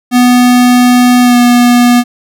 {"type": "tone with pitch glide", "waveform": "square", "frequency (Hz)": [246.9, 242.9], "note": ["B3", "B3"], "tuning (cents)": [0, -29], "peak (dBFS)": -4, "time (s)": [0.11, 2.04], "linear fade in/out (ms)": 50, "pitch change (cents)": -29, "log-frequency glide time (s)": [1.22, 1.37], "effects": []}